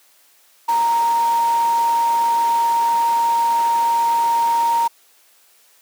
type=tone in noise; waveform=sine; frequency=930 Hz; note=A#5; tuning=4 cents flat; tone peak=-14 dBFS; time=0.68-4.88 s; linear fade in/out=10 ms; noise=pink; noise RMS=-31 dBFS; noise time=0.68-4.88 s; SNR=+14 dB; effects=white hiss -54 dBFS RMS until 5.81 s + high-pass 400 Hz 12 dB/octave